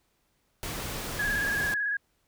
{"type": "noise", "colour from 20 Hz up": "pink", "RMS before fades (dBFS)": -35, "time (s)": [0.63, 1.74], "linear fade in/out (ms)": 0}
{"type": "tone with vibrato", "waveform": "sine", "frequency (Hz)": 1662, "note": "G#6", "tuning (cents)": 1, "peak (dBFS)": -26, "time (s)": [1.19, 1.97], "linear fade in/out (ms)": 5, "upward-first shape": "square", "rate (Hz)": 18, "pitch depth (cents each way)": 32}
{"effects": ["pink hiss -72 dBFS RMS until 2.27 s"]}